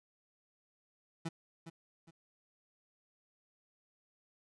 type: tone with echo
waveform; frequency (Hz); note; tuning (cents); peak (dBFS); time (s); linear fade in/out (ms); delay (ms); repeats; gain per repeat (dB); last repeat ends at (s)
30% pulse; 164.81; E3; 0; -33; 1.25-1.29; 10; 410; 2; -10; 2.11
effects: resampled to 22050 Hz + 12-bit